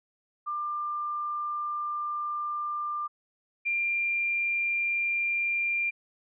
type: tone pair in turn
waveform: sine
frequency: 1193 / 2386 Hz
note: D6 / D7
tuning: +27 / +27 cents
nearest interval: octave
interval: 1200 cents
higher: second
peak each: -29 / -25 dBFS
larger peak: second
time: 0.46-3.08 / 3.65-5.91 s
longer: first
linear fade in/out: 20 ms
effects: none